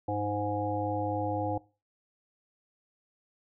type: harmonic tone with a mistuned harmonic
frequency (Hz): 103.83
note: G#2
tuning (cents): 0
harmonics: 1 / 3 / 5 / 7 / 8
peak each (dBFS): -35 / -35 / -35 / -35 / -35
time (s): 0.08-1.58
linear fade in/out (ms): 5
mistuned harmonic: 1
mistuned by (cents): -46
effects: noise-tail reverb RT60 0.3 s tail -19 dB re dry